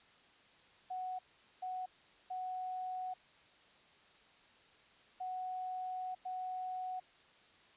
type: tone bursts at uneven times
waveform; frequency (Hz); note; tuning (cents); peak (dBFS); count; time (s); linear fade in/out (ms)
sine; 740; F#5; 0; -38; 5; 0.9-1.19 / 1.62-1.86 / 2.3-3.14 / 5.2-6.15 / 6.25-7; 10
effects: white hiss -64 dBFS RMS until 7.76 s + resampled to 8000 Hz